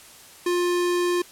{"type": "tone", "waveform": "square", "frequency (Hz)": 353, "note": "F4", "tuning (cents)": 19, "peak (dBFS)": -21, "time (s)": [0.46, 1.22], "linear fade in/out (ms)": 5, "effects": ["white hiss -47 dBFS RMS until 1.31 s", "low-pass 12000 Hz 12 dB/octave"]}